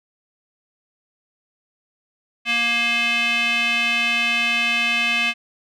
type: tone with band-pass filter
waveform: square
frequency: 235.1 Hz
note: A#3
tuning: 15 cents sharp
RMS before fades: -20 dBFS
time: 2.45-5.34 s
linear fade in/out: 50 ms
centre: 2600 Hz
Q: 4.6
effects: none